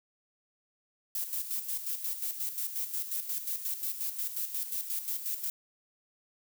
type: noise with tremolo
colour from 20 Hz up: violet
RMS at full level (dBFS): -33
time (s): 1.15-5.5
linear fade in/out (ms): 2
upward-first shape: square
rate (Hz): 5.6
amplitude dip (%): 60
effects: none